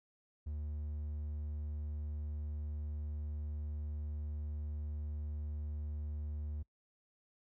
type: tone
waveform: triangle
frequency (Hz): 75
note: D2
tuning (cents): +37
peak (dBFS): -36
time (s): 0.46-6.63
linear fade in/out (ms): 10
effects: noise-tail reverb RT60 0.1 s tail -23 dB re dry